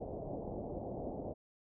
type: low-pass noise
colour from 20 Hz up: white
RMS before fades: -42 dBFS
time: 0-1.34 s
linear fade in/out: 20 ms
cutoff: 720 Hz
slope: 48 dB/octave
effects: none